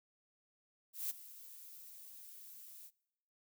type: noise with ADSR envelope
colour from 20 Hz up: violet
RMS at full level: -37 dBFS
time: 0.93-2.91 s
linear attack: 170 ms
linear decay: 16 ms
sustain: -17 dB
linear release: 48 ms
effects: noise-tail reverb RT60 0.9 s tail -25 dB re dry